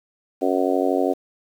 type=harmonic tone; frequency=92.5 Hz; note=F#2; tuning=in tune; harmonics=3 / 4 / 5 / 6 / 7 / 8; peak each=-23 / -24 / -25 / -26 / -26 / -27 dBFS; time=0.41-1.14 s; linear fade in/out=20 ms; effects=8-bit